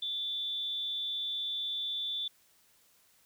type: tone with amplitude modulation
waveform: sine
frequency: 3520 Hz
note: A7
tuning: in tune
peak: -30 dBFS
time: 0.02-2.28 s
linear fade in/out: 5 ms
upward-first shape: sine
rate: 284 Hz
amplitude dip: 50%
effects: white hiss -66 dBFS RMS until 3.25 s